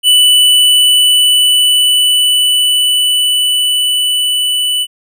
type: tone with level ramp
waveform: square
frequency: 2977 Hz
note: F#7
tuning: 10 cents sharp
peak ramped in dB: -5 to -12 dBFS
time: 0.03-4.87 s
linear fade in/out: 50 ms
effects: none